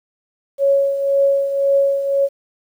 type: tone with tremolo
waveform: sine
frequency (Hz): 554.4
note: C#5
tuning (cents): 0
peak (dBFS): -10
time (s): 0.58-2.29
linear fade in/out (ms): 50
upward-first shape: triangle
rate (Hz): 1.9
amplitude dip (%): 65
effects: 8-bit